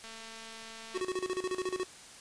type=click train; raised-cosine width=0.2 ms; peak=-30 dBFS; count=217; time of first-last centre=0.04-1 s; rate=225 Hz
type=tone with tremolo; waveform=square; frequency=370 Hz; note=F#4; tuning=in tune; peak=-31 dBFS; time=0.94-1.85 s; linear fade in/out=20 ms; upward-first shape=square; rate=14 Hz; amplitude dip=80%
effects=white hiss -51 dBFS RMS until 2.2 s + resampled to 22050 Hz